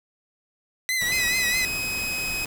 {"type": "tone with vibrato", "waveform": "sawtooth", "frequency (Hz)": 1995, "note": "B6", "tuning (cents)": 17, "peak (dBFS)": -19, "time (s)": [0.89, 1.65], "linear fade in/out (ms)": 0, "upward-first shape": "triangle", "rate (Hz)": 4.7, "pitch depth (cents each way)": 75}
{"type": "noise", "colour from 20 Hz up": "pink", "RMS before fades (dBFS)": -36, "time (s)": [1.01, 2.46], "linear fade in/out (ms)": 2}
{"type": "tone", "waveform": "sawtooth", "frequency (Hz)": 2529, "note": "D#7", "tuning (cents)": 28, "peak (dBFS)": -23, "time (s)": [1.12, 2.45], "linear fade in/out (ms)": 2}
{"effects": []}